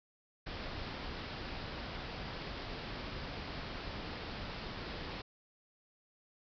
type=low-pass noise; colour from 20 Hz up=pink; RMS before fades=-43 dBFS; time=0.46-5.22 s; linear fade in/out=10 ms; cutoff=5200 Hz; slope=96 dB/octave; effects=none